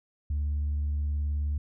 sine tone with vibrato, 73.42 Hz, D2, in tune, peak -24 dBFS, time 0.3-1.58 s, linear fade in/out 5 ms, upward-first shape square, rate 19 Hz, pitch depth 19 cents each way, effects tanh soft clip ceiling -24 dBFS

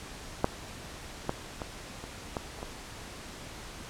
clicks, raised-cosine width 1 ms, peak -9 / -14 / -20 / -27 / -17 / -29 / -23 dBFS, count 7, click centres 0.444 / 1.294 / 1.618 / 2.04 / 2.368 / 2.589 / 2.629 s, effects pink hiss -44 dBFS RMS until 3.89 s + low-pass 9000 Hz 12 dB/octave

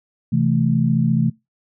sine chord, A minor, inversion first, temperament equal, 130.81 / 164.81 / 220 Hz, C3 / E3 / A3, 0 / 0 / 0 cents, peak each -19 dBFS, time 0.32-1.3 s, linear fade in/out 10 ms, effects noise-tail reverb RT60 0.2 s tail -22 dB re dry

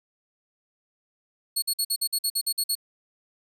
20% pulse tone bursts, 4357 Hz, C#8, 31 cents flat, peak -17 dBFS, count 11, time 1.56-2.753 s, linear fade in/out 10 ms, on 63 ms, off 50 ms, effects none

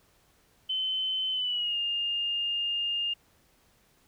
sine tone with pitch glide, 3058 to 2820 Hz, G7 to F7, -44 to +16 cents, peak -27 dBFS, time 0.69-3.14 s, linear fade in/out 10 ms, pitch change -140 cents, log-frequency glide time 1.32-1.78 s, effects pink hiss -65 dBFS RMS until 4.07 s

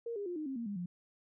sine tone with pitch steps, 466.2 / 405.9 / 353.3 / 307.6 / 267.8 / 233.1 / 202.9 / 176.66 Hz, A#4 / G#4 / F4 / D#4 / C4 / A#3 / G#3 / F3, 0 / -40 / +20 / -20 / +40 / 0 / -40 / +20 cents, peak -36 dBFS, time 0.06-0.86 s, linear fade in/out 5 ms, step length 100 ms, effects none

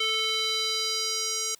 square tone with band-pass filter sweep, 440 Hz, A4, in tune, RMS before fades -28 dBFS, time 0-1.55 s, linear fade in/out 5 ms, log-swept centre 3100 to 6400 Hz, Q 2.9, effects white hiss -59 dBFS RMS until 1.59 s + high-pass 80 Hz 12 dB/octave

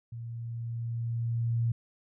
sine tone with level ramp, 116.54 Hz, A#2, in tune, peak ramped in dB -37 to -24 dBFS, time 0.12-1.72 s, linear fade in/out 5 ms, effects none

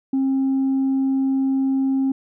sine tone, 268 Hz, C4, 42 cents sharp, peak -15 dBFS, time 0.13-2.12 s, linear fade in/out 5 ms, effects tanh soft clip ceiling -15 dBFS

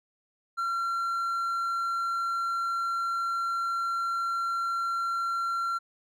triangle tone, 1367 Hz, F6, 37 cents flat, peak -25 dBFS, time 0.57-5.79 s, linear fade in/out 20 ms, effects none

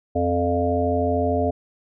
harmonic tone with a mistuned harmonic, 87.31 Hz, F2, in tune, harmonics 1 / 3 / 5 / 7 / 8, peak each -25 / -25 / -25 / -25 / -25 dBFS, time 0.15-1.51 s, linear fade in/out 10 ms, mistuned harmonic 7, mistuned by -17 cents, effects none

